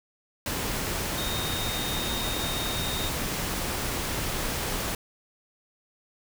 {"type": "tone in noise", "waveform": "sine", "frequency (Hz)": 3703, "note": "A#7", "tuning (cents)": -12, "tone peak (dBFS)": -33, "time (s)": [1.18, 3.09], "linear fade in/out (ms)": 2, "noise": "pink", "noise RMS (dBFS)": -30, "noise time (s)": [0.46, 4.95], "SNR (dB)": -6, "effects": []}